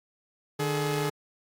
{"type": "tone pair together", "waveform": "sawtooth", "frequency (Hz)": [150, 424.3], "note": ["D3", "G#4"], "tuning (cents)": [37, 37], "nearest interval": "octave + tritone", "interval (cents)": 1800, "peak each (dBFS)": -25, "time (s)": [0.59, 1.1], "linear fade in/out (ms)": 10, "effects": ["AAC 64 kbps"]}